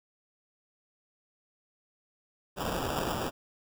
white noise with sample-and-hold, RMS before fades -32 dBFS, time 2.56-3.31 s, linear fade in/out 50 ms, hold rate 2100 Hz, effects none

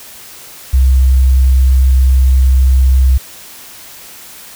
sine tone, 65.1 Hz, C2, 8 cents flat, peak -5 dBFS, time 0.73-3.18 s, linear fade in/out 10 ms, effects white hiss -34 dBFS RMS until 4.55 s

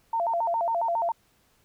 sine tone with vibrato, 790 Hz, G5, 13 cents sharp, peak -23 dBFS, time 0.13-1.12 s, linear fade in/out 5 ms, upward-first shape square, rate 7.3 Hz, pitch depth 250 cents each way, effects pink hiss -65 dBFS RMS until 1.64 s

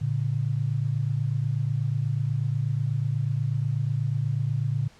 sine tone pair together, 113.7 / 141.89 Hz, A#2 / C#3, -43 / +41 cents, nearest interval major third, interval 384 cents, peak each -26 dBFS, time 0.01-4.88 s, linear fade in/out 10 ms, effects pink hiss -55 dBFS RMS until 4.99 s + low-pass 7000 Hz 12 dB/octave

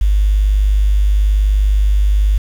sine tone with quantisation, 50.5 Hz, G#1, 48 cents flat, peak -9 dBFS, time 0.01-2.38 s, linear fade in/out 5 ms, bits 6, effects none

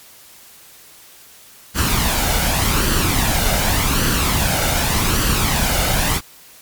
pink noise with flanger, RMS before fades -17 dBFS, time 1.74-6.21 s, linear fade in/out 50 ms, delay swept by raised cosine 0.66 to 1.4 ms, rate 0.86 Hz, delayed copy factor +0.5, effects white hiss -44 dBFS RMS until 6.61 s + MP3 96 kbps

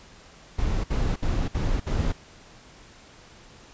brown noise bursts, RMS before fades -24 dBFS, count 5, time 0.58-2.124 s, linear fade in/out 10 ms, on 260 ms, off 61 ms, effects pink hiss -50 dBFS RMS until 3.73 s + resampled to 16000 Hz

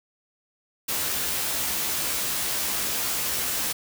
white noise with comb filter, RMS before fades -27 dBFS, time 0.88-3.73 s, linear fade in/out 10 ms, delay 15 ms, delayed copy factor +0.65, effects none

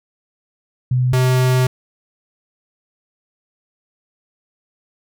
sine / square tone pair in turn, 126.3 / 127.99 Hz, B2 / C3, +39 / -38 cents, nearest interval unison, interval 23 cents, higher second, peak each -13 dBFS, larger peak neither, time 0.91-1.13 / 1.13-1.67 s, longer second, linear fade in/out 5 ms, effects none

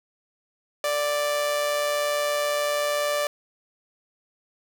sawtooth tone with amplitude modulation, 587.3 Hz, D5, in tune, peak -17 dBFS, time 0.84-3.27 s, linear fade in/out 2 ms, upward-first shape sine, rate 141 Hz, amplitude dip 40%, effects none

